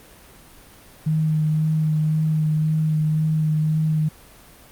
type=tone with vibrato; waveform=sine; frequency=155.56 Hz; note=D#3; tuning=in tune; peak=-17 dBFS; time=1.06-4.09 s; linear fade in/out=10 ms; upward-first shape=sine; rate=1.9 Hz; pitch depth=15 cents each way; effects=pink hiss -47 dBFS RMS until 4.71 s + Opus 32 kbps